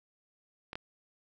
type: clicks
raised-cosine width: 0.3 ms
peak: -24 / -21 dBFS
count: 2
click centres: 0.731 / 0.755 s
effects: none